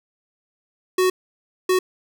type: tone bursts at uneven times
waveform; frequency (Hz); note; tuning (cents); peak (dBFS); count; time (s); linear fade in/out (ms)
square; 370; F#4; 0; -16; 2; 0.98-1.1 / 1.69-1.79; 5
effects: none